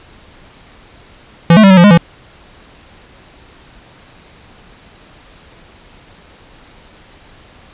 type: tone with pitch steps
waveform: square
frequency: 168.5 / 216.9 / 194.5 / 188.5 / 173.7 / 206.1 / 168.9 Hz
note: E3 / A3 / G3 / F#3 / F3 / G#3 / E3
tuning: +38 / -25 / -13 / +32 / -9 / -13 / +42 cents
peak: -3 dBFS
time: 1.5-1.976 s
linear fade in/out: 2 ms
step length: 68 ms
effects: pink hiss -42 dBFS RMS until 7.73 s + resampled to 8000 Hz